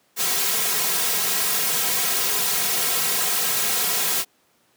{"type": "noise with comb filter", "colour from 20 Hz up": "white", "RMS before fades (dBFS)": -22, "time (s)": [0.16, 4.25], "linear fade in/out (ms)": 50, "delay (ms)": 3.4, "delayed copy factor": -0.85, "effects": ["pink hiss -62 dBFS RMS until 4.76 s", "high-pass 200 Hz 12 dB/octave"]}